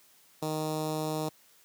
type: tone with notch filter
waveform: 10% pulse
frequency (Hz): 155.4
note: D#3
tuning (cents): -2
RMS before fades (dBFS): -32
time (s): 0.42-1.29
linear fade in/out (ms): 5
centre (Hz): 2100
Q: 0.89
effects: white hiss -61 dBFS RMS until 1.64 s + high-pass 100 Hz 12 dB/octave